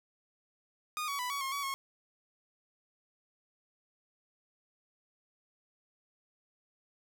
sawtooth tone with pitch steps, 1228 / 1127 / 992 / 1126 / 1074 / 1132 / 1089 Hz, D#6 / C#6 / B5 / C#6 / C6 / C#6 / C#6, -23 / +28 / +7 / +27 / +45 / +36 / -31 cents, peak -30 dBFS, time 0.97-1.74 s, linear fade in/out 0 ms, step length 110 ms, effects none

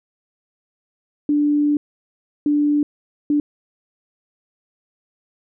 sine tone bursts at uneven times, 293.7 Hz, D4, in tune, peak -14 dBFS, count 3, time 1.29-1.77 / 2.46-2.83 / 3.3-3.4 s, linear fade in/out 2 ms, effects none

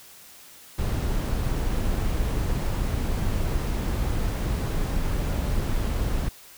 brown noise, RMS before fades -25 dBFS, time 0.78-6.29 s, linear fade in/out 10 ms, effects white hiss -48 dBFS RMS until 6.57 s

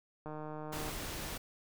click train, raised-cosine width 1 ms, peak -30 dBFS, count 98, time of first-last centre 0.26-0.894 s, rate 153 Hz
pink noise, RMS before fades -41 dBFS, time 0.72-1.38 s, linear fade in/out 10 ms
effects none

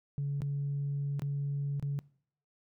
sine tone with dropouts, 141.6 Hz, C#3, 37 cents sharp, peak -29 dBFS, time 0.18-1.99 s, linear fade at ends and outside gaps 0 ms, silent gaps 0.406-0.419 / 1.195-1.22 / 1.797-1.826 s, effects noise-tail reverb RT60 0.6 s tail -24 dB re dry + tanh soft clip ceiling -27 dBFS

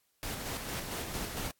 pink noise with tremolo, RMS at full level -37 dBFS, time 0.23-1.51 s, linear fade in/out 0 ms, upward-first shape square, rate 4.4 Hz, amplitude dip 35%, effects white hiss -74 dBFS RMS until 1.59 s + AAC 64 kbps

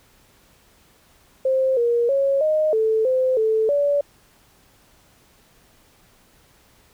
sine tone with pitch steps, 526 / 473 / 550 / 619 / 440.5 / 516 / 439.7 / 574 Hz, C5 / A#4 / C#5 / D#5 / A4 / C5 / A4 / D5, +9 / +25 / -14 / -9 / +2 / -24 / -1 / -40 cents, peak -16 dBFS, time 1.45-4.01 s, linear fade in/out 5 ms, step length 320 ms, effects pink hiss -56 dBFS RMS until 6.93 s

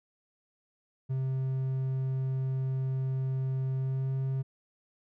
triangle tone with pitch glide, 132 to 133.38 Hz, C3 to C3, +16 to +34 cents, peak -26 dBFS, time 1.09-4.43 s, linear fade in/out 20 ms, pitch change +18 cents, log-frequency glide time 3.76-4.14 s, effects none

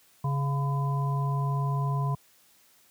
harmonic tone with a mistuned harmonic, 138.59 Hz, C#3, in tune, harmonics 1 / 3 / 5 / 7, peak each -25 / -42 / -40 / -34 dBFS, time 0.24-2.15 s, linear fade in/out 5 ms, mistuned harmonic 7, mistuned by +64 cents, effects white hiss -61 dBFS RMS until 2.9 s + high-pass 60 Hz 12 dB/octave

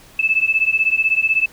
sine beating tone pair, 2613 / 2629 Hz, E7 / E7, -16 / -5 cents, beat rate 16 Hz, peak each -17 dBFS, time 0.19-1.46 s, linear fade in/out 5 ms, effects pink hiss -46 dBFS RMS until 1.52 s

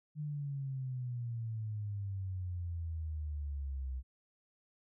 sine exponential sweep, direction down, 152.3 to 63.5 Hz, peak -36 dBFS, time 0.15-4.03 s, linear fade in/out 50 ms, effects none

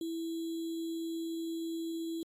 sine tone with sample-and-hold, 329.6 Hz, E4, in tune, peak -34 dBFS, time 0.01-2.23 s, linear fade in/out 2 ms, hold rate 3675 Hz, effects AAC 48 kbps

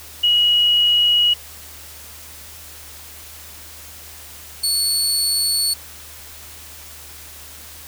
sine / 25% pulse tone pair in turn, 2905 / 4422 Hz, F#7 / C#8, -32 / -5 cents, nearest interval perfect fifth, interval 727 cents, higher second, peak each -12 dBFS, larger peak neither, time 0.23-1.34 / 4.63-5.74 s, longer neither, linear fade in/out 10 ms, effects added 76 Hz sine -45 dBFS peak until 7.87 s + white hiss -39 dBFS RMS until 7.87 s

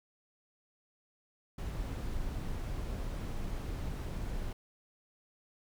brown noise, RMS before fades -37 dBFS, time 1.58-4.53 s, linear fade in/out 5 ms, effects none

